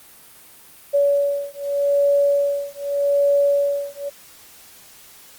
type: beating tone pair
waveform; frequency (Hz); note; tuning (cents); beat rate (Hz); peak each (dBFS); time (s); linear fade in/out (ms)
sine; 567 / 567.83; C#5 / C#5; +39 / +42; 0.83; -19; 0.93-4.1; 20
effects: white hiss -46 dBFS RMS until 5.38 s + Opus 32 kbps